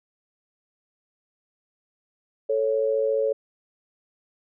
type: tone pair together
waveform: sine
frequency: 440 / 554.4 Hz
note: A4 / C#5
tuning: 0 / 0 cents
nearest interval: major third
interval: 400 cents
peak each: -23 dBFS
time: 2.49-3.33 s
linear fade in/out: 10 ms
effects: none